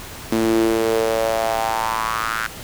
sawtooth tone with high-pass filter sweep, 112.3 Hz, A2, 36 cents sharp, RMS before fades -20 dBFS, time 0.32-2.47 s, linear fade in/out 0 ms, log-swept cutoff 270 to 1500 Hz, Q 4.9, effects pink hiss -35 dBFS RMS until 2.63 s

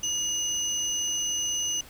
sine tone pair together, 2886 / 6084 Hz, F#7 / F#8, -44 / +47 cents, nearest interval octave + minor second, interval 1291 cents, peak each -28 / -26 dBFS, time 0.03-1.81 s, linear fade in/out 5 ms, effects tanh soft clip ceiling -22 dBFS + pink hiss -49 dBFS RMS until 1.89 s

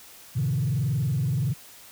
sine tone with frequency modulation, 133.6 Hz, C3, 36 cents sharp, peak -21 dBFS, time 0.35-1.54 s, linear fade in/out 20 ms, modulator 21.3 Hz, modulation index 1.2, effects tanh soft clip ceiling -18 dBFS + white hiss -48 dBFS RMS until 1.91 s

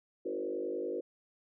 sine tone with frequency modulation, 420 Hz, G#4, 19 cents sharp, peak -33 dBFS, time 0.25-1.01 s, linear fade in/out 10 ms, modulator 50.4 Hz, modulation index 2.1, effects none

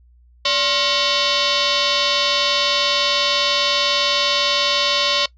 sine tone with frequency modulation, 246.9 Hz, B3, in tune, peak -15 dBFS, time 0.45-5.26 s, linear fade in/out 5 ms, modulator 824 Hz, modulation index 5.6, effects noise-tail reverb RT60 0.1 s tail -20 dB re dry + added 60 Hz sine -48 dBFS peak until 5.37 s

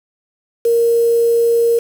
sine tone with quantisation, 466.2 Hz, A#4, in tune, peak -10 dBFS, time 0.65-1.79 s, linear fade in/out 5 ms, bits 5, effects none

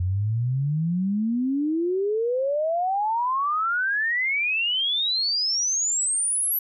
sine exponential sweep, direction up, 87.31 to 11940 Hz, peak -21 dBFS, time 0-6.59 s, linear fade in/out 5 ms, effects none

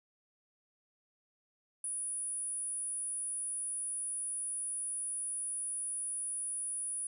sine tone, 9790 Hz, D#9, 29 cents flat, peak -35 dBFS, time 1.84-7.07 s, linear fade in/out 2 ms, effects none

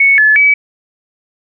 sine tone with pitch steps, 2214 / 1723 / 2285 Hz, C#7 / A6 / D7, -3 / -37 / -48 cents, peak -5 dBFS, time 0-0.54 s, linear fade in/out 5 ms, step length 180 ms, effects none

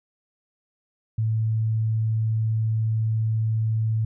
sine tone, 110.7 Hz, A2, 11 cents sharp, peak -20 dBFS, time 1.18-4.05 s, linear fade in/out 5 ms, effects none

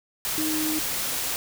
sine tone in noise, 311.1 Hz, D#4, in tune, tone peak -26 dBFS, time 0.38-0.79 s, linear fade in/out 0 ms, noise white, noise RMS -28 dBFS, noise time 0.25-1.36 s, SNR -1 dB, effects none

